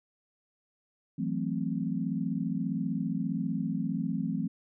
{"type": "chord", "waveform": "sine", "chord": "F# half-diminished seventh", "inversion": "third", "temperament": "equal", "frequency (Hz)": [164.81, 185, 220, 261.6], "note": ["E3", "F#3", "A3", "C4"], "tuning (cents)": [0, 0, 0, 0], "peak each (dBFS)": -34, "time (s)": [1.18, 4.48], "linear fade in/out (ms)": 10, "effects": []}